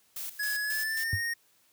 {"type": "noise with tremolo", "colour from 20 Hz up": "blue", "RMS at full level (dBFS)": -37, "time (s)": [0.16, 1.04], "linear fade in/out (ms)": 5, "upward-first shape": "square", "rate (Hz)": 3.7, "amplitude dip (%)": 75}
{"type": "tone with pitch glide", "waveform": "square", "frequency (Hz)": [1682, 1855.5], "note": ["G#6", "A#6"], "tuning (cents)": [22, -9], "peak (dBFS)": -30, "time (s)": [0.39, 1.34], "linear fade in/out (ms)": 10, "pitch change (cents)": 169, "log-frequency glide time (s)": [0.62, 1.19]}
{"type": "tone with exponential decay", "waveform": "sine", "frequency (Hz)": 98, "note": "G2", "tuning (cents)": 0, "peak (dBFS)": -21, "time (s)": [1.13, 1.22], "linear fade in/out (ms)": 0, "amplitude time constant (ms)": 19}
{"effects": ["white hiss -66 dBFS RMS until 1.72 s", "high-pass 60 Hz 12 dB/octave"]}